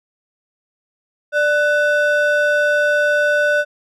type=ring-modulated tone; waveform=triangle; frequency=1041 Hz; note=C6; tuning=9 cents flat; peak=-8 dBFS; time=1.32-3.65 s; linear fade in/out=50 ms; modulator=450 Hz; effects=none